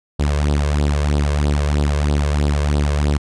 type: tone with flanger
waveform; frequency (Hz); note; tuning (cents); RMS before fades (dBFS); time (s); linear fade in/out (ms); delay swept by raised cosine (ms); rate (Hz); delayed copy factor
sawtooth; 73.1; D2; -7; -17; 0.19-3.18; 10; 0.22 to 1.92; 3.1; +0.7
effects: resampled to 22050 Hz